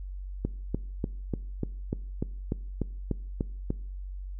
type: click train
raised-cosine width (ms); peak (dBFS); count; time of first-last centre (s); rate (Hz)
3; -15; 12; 0.45-3.704; 3.38
effects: noise-tail reverb RT60 0.6 s tail -22 dB re dry + added 47 Hz sine -35 dBFS peak until 4.39 s